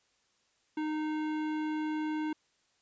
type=tone with hard clipping; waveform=sine; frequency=308.1 Hz; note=D#4; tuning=17 cents flat; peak=-33 dBFS; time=0.77-2.33 s; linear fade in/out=5 ms; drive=15 dB; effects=white hiss -72 dBFS RMS until 2.81 s + resampled to 16000 Hz